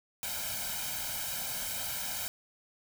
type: noise with comb filter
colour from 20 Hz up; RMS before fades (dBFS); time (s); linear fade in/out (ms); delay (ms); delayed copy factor
white; -36; 0.23-2.28; 0; 1.3; +0.95
effects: none